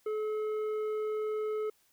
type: tone with tanh clipping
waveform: sine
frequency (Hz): 429.3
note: A4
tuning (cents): -43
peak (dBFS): -32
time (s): 0.06-1.7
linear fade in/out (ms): 5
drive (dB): 8
effects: white hiss -69 dBFS RMS until 1.92 s

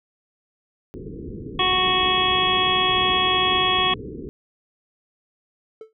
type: low-pass noise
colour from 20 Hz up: white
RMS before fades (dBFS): -34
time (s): 0.94-4.29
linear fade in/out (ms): 0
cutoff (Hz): 460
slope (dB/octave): 96
type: harmonic tone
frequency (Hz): 369.5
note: F#4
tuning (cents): -2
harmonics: 1 / 2 / 3 / 5 / 6 / 7 / 8 / 9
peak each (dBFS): -28 / -27 / -22 / -30 / -32 / -27 / -32 / -21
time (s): 1.59-3.94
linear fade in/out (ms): 5
type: tone with exponential decay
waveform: triangle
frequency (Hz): 440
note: A4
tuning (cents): 0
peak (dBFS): -30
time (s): 5.81-5.93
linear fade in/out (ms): 2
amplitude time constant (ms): 26
effects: none

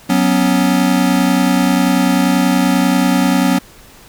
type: chord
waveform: square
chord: F# suspended fourth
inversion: none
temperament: equal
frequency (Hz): 185 / 246.9 / 277.2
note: F#3 / B3 / C#4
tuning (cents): 0 / 0 / 0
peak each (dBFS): -16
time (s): 0.09-3.59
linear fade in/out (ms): 10
effects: pink hiss -42 dBFS RMS until 4.08 s

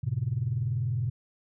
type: chord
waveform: sine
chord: G diminished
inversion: none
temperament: equal with one note detuned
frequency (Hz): 98 / 118.58 / 138.59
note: G2 / Bb2 / Db3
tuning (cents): 0 / +30 / 0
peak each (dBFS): -33 / -28 / -31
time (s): 0.03-1.1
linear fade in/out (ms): 10
effects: tanh soft clip ceiling -18 dBFS

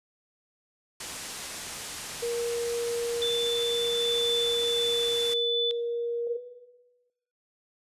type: low-pass noise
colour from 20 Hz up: white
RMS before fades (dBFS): -39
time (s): 1-5.34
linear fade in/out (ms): 5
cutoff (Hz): 9800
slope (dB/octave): 24
type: tone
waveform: sine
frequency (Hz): 471.8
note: A#4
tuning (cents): +21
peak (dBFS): -27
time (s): 2.22-6.37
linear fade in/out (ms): 10
type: tone with pitch glide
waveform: sine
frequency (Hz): 3520 to 3494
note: A7 to A7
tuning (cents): 0 to -13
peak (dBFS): -26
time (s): 3.22-5.71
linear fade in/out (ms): 0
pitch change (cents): -13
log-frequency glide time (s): 3.84-5.49
type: tone with exponential decay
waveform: sine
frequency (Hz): 490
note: B4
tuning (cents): -14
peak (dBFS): -33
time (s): 6.27-7.1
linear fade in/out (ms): 2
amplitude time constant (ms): 180
effects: noise-tail reverb RT60 1.0 s tail -18 dB re dry + resampled to 32000 Hz

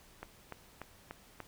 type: click train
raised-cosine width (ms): 0.5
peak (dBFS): -27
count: 5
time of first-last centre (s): 0.23-1.403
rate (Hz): 3.41
effects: pink hiss -60 dBFS RMS until 1.47 s

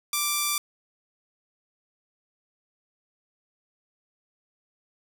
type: tone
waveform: 5% pulse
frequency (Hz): 1174.7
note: D6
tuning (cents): 0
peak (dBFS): -12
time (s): 0.13-0.58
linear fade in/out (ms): 2
effects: none

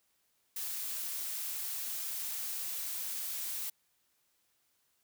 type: noise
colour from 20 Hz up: blue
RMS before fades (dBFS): -38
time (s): 0.56-3.7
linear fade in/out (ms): 5
effects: white hiss -75 dBFS RMS until 5.03 s

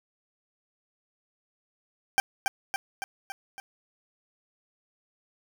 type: tone with echo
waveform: 20% pulse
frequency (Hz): 784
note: G5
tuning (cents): 0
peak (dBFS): -14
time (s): 2.18-2.2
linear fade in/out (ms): 0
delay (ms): 280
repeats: 5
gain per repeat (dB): -4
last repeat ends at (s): 3.6
effects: none

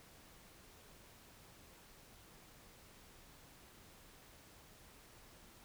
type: silence
effects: pink hiss -61 dBFS RMS until 5.64 s

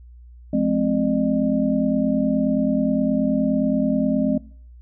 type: tone cluster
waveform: sine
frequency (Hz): 176.5 / 214.7 / 264.2 / 605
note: F3 / A3 / C4 / D#5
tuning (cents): +19 / -42 / +17 / -49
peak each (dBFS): -26 / -21 / -20 / -26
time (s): 0.53-4.38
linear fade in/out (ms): 5
effects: noise-tail reverb RT60 0.5 s tail -22 dB re dry + added 60 Hz sine -41 dBFS peak until 4.81 s

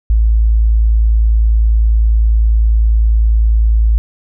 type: tone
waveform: sine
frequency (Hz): 55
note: A1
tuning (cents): 0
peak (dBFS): -7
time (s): 0.1-3.98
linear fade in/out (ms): 0
effects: none

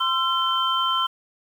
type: tone cluster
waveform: sine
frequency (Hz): 1039 / 1349 / 3106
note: C6 / E6 / G7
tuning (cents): -12 / +40 / -17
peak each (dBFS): -24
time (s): 0-1.07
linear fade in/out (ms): 10
effects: 8-bit

